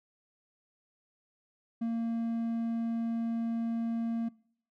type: tone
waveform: triangle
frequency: 229.9 Hz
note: A#3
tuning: 24 cents flat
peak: -27 dBFS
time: 1.81-4.29 s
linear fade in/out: 10 ms
effects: noise-tail reverb RT60 0.6 s tail -23 dB re dry